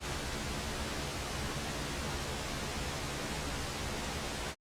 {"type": "noise with comb filter", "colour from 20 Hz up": "pink", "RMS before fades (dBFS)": -37, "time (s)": [0, 4.55], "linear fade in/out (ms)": 50, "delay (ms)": 14, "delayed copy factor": 0.75, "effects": ["low-pass 8000 Hz 12 dB/octave", "Opus 48 kbps"]}